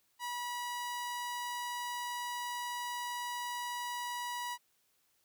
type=tone; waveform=sawtooth; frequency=971 Hz; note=B5; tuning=30 cents flat; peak=-33 dBFS; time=0.19-4.58 s; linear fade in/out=50 ms; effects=white hiss -74 dBFS RMS until 5.24 s